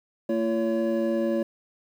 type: tone cluster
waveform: triangle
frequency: 226.6 / 340 / 563 Hz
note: A#3 / F4 / C#5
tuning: -49 / -46 / +27 cents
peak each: -25 dBFS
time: 0.29-1.43 s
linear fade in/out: 5 ms
effects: 9-bit